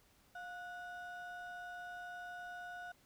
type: ring-modulated tone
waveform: triangle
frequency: 1090 Hz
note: C#6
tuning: 29 cents flat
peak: -40 dBFS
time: 0.35-2.92 s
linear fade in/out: 5 ms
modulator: 381 Hz
effects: pink hiss -69 dBFS RMS until 3.05 s